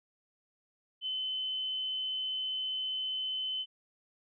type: tone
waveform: sine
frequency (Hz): 3045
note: F#7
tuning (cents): +49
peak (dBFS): -32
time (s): 1.01-3.66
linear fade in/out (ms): 50
effects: none

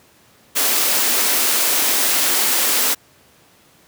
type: high-pass noise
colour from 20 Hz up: white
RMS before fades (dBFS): -17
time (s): 0.55-2.95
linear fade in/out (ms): 20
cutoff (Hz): 220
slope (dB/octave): 96
effects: pink hiss -52 dBFS RMS until 3.87 s + high-pass 100 Hz 12 dB/octave

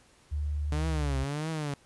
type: tone with pitch glide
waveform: sine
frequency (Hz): 74 to 67.47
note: D2 to C#2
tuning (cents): +14 to -46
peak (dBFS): -28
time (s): 0.31-1.25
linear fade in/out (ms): 20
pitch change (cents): -160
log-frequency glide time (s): 0.75-1.09
type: tone with vibrato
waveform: sawtooth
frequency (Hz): 146.83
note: D3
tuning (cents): 0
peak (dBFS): -27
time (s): 0.72-1.74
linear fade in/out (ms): 0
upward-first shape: triangle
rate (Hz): 1.6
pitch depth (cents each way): 180
effects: pink hiss -61 dBFS RMS until 1.85 s + resampled to 24000 Hz

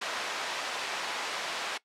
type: band-pass noise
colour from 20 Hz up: pink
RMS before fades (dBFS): -35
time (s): 0.01-1.78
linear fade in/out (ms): 10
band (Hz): 700 to 4900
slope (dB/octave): 12
effects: noise-tail reverb RT60 0.1 s tail -19 dB re dry + low-pass 12000 Hz 12 dB/octave

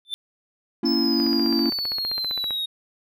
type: tone with exponential growth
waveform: triangle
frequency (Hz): 3543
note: A7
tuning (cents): +11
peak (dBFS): -20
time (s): 0.05-0.14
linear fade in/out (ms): 0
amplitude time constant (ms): 18
type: chord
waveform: triangle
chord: A# diminished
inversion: none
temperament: just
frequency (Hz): 233.1 / 279.7 / 335.6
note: A#3 / C#4 / E4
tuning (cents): 0 / +16 / +31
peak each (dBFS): -22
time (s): 0.83-1.7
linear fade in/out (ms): 5
type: linear sweep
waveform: triangle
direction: down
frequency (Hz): 5274 to 3729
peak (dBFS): -23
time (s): 0.85-2.66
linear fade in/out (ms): 10
type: click train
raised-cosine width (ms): 0.5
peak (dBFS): -20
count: 21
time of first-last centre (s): 1.2-2.507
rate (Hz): 15.3
effects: none

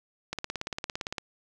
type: click train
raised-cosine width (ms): 0.2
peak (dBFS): -15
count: 16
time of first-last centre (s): 0.33-1.182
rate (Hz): 17.6
effects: none

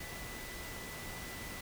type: tone in noise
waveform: sine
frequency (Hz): 1988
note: B6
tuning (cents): +11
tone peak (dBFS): -49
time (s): 0-1.61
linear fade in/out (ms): 5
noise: pink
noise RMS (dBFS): -45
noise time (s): 0-1.61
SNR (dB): -7
effects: none

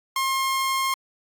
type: tone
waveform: sawtooth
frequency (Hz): 1068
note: C6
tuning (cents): +35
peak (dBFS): -18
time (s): 0.16-0.94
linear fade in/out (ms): 2
effects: AAC 64 kbps

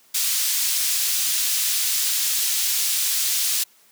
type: high-pass noise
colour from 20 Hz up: pink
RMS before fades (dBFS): -22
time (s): 0.14-3.64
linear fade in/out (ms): 10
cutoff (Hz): 4300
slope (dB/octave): 12
effects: white hiss -56 dBFS RMS until 3.91 s + high-pass 150 Hz 12 dB/octave

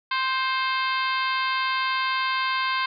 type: harmonic tone with a mistuned harmonic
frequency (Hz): 523.3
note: C5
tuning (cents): 0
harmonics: 2 / 3 / 4 / 5 / 6 / 7 / 8 / 9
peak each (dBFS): -25 / -29 / -31 / -33 / -35 / -36 / -37 / -38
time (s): 0.11-2.86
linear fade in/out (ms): 5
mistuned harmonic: 4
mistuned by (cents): +22
effects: none

